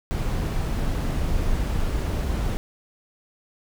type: noise with dropouts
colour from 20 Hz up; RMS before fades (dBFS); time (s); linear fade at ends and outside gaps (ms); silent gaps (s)
brown; -24; 0.11-2.57; 0; 1.805-1.809
effects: none